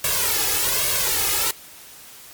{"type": "noise with flanger", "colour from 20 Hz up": "white", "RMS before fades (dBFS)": -21, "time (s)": [0.04, 1.51], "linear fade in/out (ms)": 2, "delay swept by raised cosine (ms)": [1.8, 2.39], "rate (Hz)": 1.2, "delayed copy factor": 0.85, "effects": ["white hiss -43 dBFS RMS until 2.33 s", "MP3 96 kbps"]}